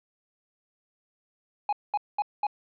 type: tone bursts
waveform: triangle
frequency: 830.6 Hz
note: G#5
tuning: in tune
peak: -21 dBFS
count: 4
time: 1.69-2.468 s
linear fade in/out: 2 ms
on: 37 ms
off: 210 ms
effects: resampled to 11025 Hz